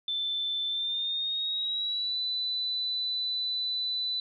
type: tone with pitch glide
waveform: sine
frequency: 3534 to 3990 Hz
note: A7 to B7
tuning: +7 to +17 cents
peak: -28 dBFS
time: 0.08-4.2 s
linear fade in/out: 2 ms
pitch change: +210 cents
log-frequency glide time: 0.68-2.19 s
effects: none